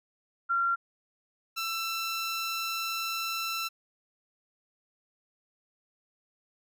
sine / 15% pulse tone pair in turn, 1376 / 1337.6 Hz, F6 / E6, -26 / +25 cents, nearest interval unison, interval 49 cents, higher first, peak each -24 dBFS, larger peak neither, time 0.49-0.76 / 1.56-3.69 s, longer second, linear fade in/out 20 ms, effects none

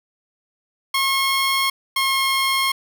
15% pulse tone pair in turn, 1082 / 1075.8 Hz, C#6 / C6, -42 / +48 cents, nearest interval unison, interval 10 cents, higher first, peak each -11 dBFS, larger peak neither, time 0.94-1.7 / 1.96-2.72 s, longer neither, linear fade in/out 5 ms, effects none

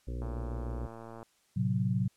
harmonic tone, 60.3 Hz, B1, 41 cents flat, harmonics 1 / 2 / 4 / 5 / 6 / 7 / 8 / 9, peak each -35 / -41 / -47 / -49 / -51 / -52 / -53 / -54 dBFS, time 0.07-0.87 s, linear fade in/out 10 ms
click train, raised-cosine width 1 ms, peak -32 dBFS, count 116, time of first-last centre 0.22-1.229 s, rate 114 Hz
sine chord, F# diminished, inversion first, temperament equal with one note detuned, 111.15 / 130.81 / 185 Hz, A2 / C3 / F#3, +18 / 0 / 0 cents, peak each -31 dBFS, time 1.56-2.08 s, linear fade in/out 10 ms
effects white hiss -69 dBFS RMS until 2.16 s + low-pass 10000 Hz 12 dB/octave

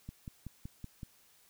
click train, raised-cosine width 5 ms, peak -30 dBFS, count 6, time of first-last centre 0.09-1.032 s, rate 5.31 Hz, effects white hiss -65 dBFS RMS until 1.49 s

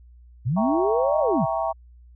sine linear two-way sweep, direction up then down, 103.83 to 638 to 103.83 Hz, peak -20 dBFS, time 0.45-1.46 s, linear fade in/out 20 ms, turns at 1.19 s
sine chord, E diminished seventh, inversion none, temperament equal, 659.3 / 784 / 932.3 / 1108.7 Hz, E5 / G5 / Bb5 / Db6, 0 / 0 / 0 / 0 cents, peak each -25 / -28 / -29 / -31 dBFS, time 0.56-1.73 s, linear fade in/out 20 ms
effects added 60 Hz sine -46 dBFS peak until 2.15 s

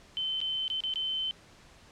sine tone with dropouts, 3072 Hz, G7, 36 cents flat, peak -29 dBFS, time 0.17-1.31 s, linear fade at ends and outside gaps 0 ms, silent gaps 0.404-0.414 / 0.68-0.701 / 0.805-0.837 / 0.938-0.958 s, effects pink hiss -56 dBFS RMS until 1.91 s + low-pass 7000 Hz 12 dB/octave

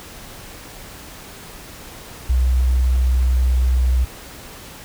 sine tone, 63.1 Hz, B1, 38 cents sharp, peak -13 dBFS, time 2.29-4.05 s, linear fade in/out 10 ms, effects pink hiss -38 dBFS RMS until 4.84 s

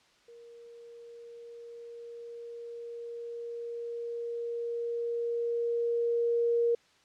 sine tone with level ramp, 469.7 Hz, A#4, 13 cents sharp, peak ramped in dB -49 to -23 dBFS, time 0.28-6.75 s, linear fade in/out 5 ms, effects white hiss -64 dBFS RMS until 7.04 s + low-pass 5000 Hz 12 dB/octave

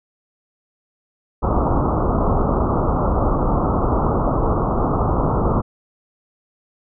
pink low-pass noise, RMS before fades -18 dBFS, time 1.42-5.62 s, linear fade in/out 20 ms, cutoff 1300 Hz, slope 96 dB/octave, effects none

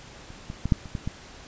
clicks, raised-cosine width 5 ms, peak -29 / -21 / -14 / -6 / -27 / -17 / -16 dBFS, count 7, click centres 0.304 / 0.501 / 0.656 / 0.722 / 0.857 / 0.952 / 1.075 s, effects pink hiss -46 dBFS RMS until 1.47 s + resampled to 16000 Hz

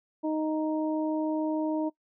harmonic tone, 311.1 Hz, D#4, in tune, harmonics 1 / 2 / 3, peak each -27 / -33 / -37 dBFS, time 0.23-1.9 s, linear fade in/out 20 ms, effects noise-tail reverb RT60 0.1 s tail -21 dB re dry

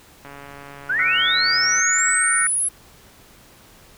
click train, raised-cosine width 0.5 ms, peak -24 dBFS, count 219, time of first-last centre 0.25-1.796 s, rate 141 Hz
sine linear sweep, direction up, 1402 to 11000 Hz, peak -18 dBFS, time 0.89-2.69 s, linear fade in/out 10 ms
sine chord, F# dominant seventh, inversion third, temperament just, 1332 / 1480 / 1850 / 2220 Hz, E6 / F#6 / A#6 / C#7, +18 / 0 / -14 / +2 cents, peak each -27 / -22 / -24 / -26 dBFS, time 0.99-2.47 s, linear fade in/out 2 ms
effects pink hiss -49 dBFS RMS until 3.97 s

